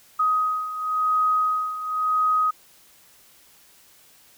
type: beating tone pair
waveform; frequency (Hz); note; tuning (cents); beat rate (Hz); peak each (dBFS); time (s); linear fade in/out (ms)
sine; 1256 / 1256.94; D#6 / D#6; +16 / +17; 0.94; -21 / -26; 0.19-2.51; 10
effects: white hiss -54 dBFS RMS until 4.37 s